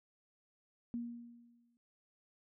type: tone with exponential decay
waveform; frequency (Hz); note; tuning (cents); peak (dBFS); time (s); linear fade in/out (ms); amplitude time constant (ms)
sine; 236.8; A#3; +27; -35; 0.94-1.77; 0; 180
effects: none